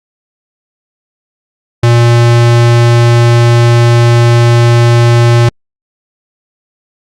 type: tone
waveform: square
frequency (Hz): 118.5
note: A#2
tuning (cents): +29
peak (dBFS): -4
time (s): 1.83-5.49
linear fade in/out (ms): 5
effects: low-pass 7000 Hz 12 dB/octave + Opus 48 kbps